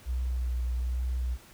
sine tone with vibrato, 61.74 Hz, B1, in tune, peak -27 dBFS, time 0.05-1.38 s, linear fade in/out 50 ms, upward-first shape sine, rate 1.2 Hz, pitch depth 25 cents each way, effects pink hiss -54 dBFS RMS until 1.53 s

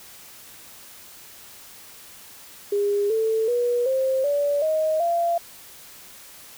sine tone with pitch steps, 406.8 / 443.6 / 483.8 / 527.6 / 575.3 / 627.4 / 684.2 Hz, G#4 / A4 / B4 / C5 / D5 / D#5 / F5, -36 / +14 / -36 / +14 / -36 / +14 / -36 cents, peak -19 dBFS, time 2.72-5.38 s, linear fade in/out 5 ms, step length 380 ms, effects white hiss -45 dBFS RMS until 6.57 s

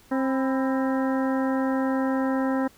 harmonic tone with a mistuned harmonic, 265.2 Hz, C4, 23 cents sharp, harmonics 1 / 2 / 3 / 4 / 5 / 6 / 7, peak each -23 / -29 / -33 / -35 / -37 / -39 / -40 dBFS, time 0.11-2.68 s, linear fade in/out 10 ms, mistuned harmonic 4, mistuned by -94 cents, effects pink hiss -55 dBFS RMS until 2.77 s

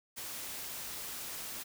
white noise, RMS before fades -42 dBFS, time 0.16-1.64 s, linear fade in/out 20 ms, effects none

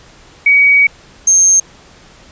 sine tone pair in turn, 2260 / 6392 Hz, C#7 / G8, +33 / +33 cents, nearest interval octave + tritone, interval 1800 cents, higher second, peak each -5 dBFS, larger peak neither, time 0.46-0.87 / 1.27-1.6 s, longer first, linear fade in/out 5 ms, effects pink hiss -42 dBFS RMS until 2.31 s + resampled to 16000 Hz

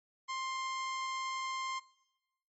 sawtooth tone, 1053 Hz, C6, 11 cents sharp, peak -32 dBFS, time 0.28-1.8 s, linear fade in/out 20 ms, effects noise-tail reverb RT60 0.9 s tail -19 dB re dry + MP3 32 kbps

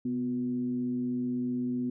sine tone with frequency modulation, 248.2 Hz, B3, 9 cents sharp, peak -28 dBFS, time 0.05-1.9 s, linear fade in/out 5 ms, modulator 116 Hz, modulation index 0.39, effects none

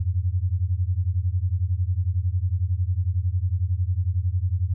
sine beating tone pair, 86 / 97 Hz, F2 / G2, -26 / -18 cents, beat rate 11 Hz, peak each -23 / -24 dBFS, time 0-4.74 s, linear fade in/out 10 ms, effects none

